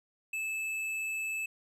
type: tone with hard clipping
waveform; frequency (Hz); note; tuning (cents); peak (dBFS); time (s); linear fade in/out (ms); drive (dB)
sine; 2617; E7; -13; -34; 0.33-1.46; 5; 8
effects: none